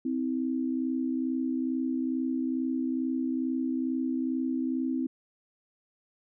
sine tone pair together, 259 / 321.3 Hz, C4 / E4, -17 / -44 cents, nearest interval major third, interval 373 cents, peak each -28 / -32 dBFS, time 0.05-5.07 s, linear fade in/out 5 ms, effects none

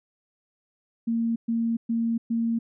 sine tone bursts, 230 Hz, A#3, 23 cents flat, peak -22 dBFS, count 4, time 1.07-2.59 s, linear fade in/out 10 ms, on 290 ms, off 120 ms, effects none

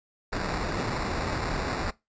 pink noise with sample-and-hold, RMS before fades -30 dBFS, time 0.32-1.91 s, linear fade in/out 10 ms, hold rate 3150 Hz, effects noise-tail reverb RT60 0.2 s tail -20 dB re dry + resampled to 16000 Hz

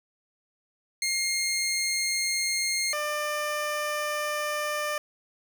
15% pulse tone pair in turn, 2129 / 597.4 Hz, C7 / D5, +30 / +29 cents, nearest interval octave + minor seventh, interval 2201 cents, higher first, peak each -19 / -21 dBFS, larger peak first, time 1.02-2.93 / 2.93-4.98 s, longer second, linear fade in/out 2 ms, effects none

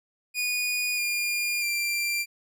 sawtooth tone with pitch steps, 2460 / 2414 / 2368 Hz, D#7 / D7 / D7, -20 / +47 / +14 cents, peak -22 dBFS, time 0.34-2.26 s, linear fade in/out 50 ms, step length 640 ms, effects none

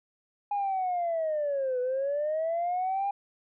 sine linear two-way sweep, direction down then up, 825 to 493.9 to 809 Hz, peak -25 dBFS, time 0.51-3.11 s, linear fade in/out 5 ms, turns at 1.8 s, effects tanh soft clip ceiling -23 dBFS

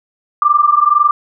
sine tone pair together, 1174.7 / 1196.6 Hz, D6 / D6, 0 / +32 cents, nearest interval unison, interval 32 cents, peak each -11 dBFS, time 0.42-1.11 s, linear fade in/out 2 ms, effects none

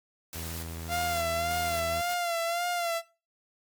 white noise with tremolo, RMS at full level -40 dBFS, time 0.33-2.14 s, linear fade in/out 0 ms, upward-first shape square, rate 1.7 Hz, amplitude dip 55%
sawtooth tone, 82.41 Hz, E2, in tune, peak -33 dBFS, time 0.34-2.02 s, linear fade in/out 20 ms
sawtooth tone with vibrato, 688 Hz, F5, 26 cents flat, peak -24 dBFS, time 0.88-3.02 s, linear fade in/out 50 ms, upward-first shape sine, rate 1.8 Hz, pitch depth 50 cents each way
effects noise-tail reverb RT60 0.3 s tail -18 dB re dry + MP3 96 kbps

